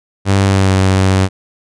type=tone with pitch glide; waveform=sawtooth; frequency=98 to 95.1 Hz; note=G2 to F#2; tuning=0 to +48 cents; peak=-5 dBFS; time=0.25-1.29 s; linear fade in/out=50 ms; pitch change=-52 cents; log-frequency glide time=0.44-0.75 s; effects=resampled to 22050 Hz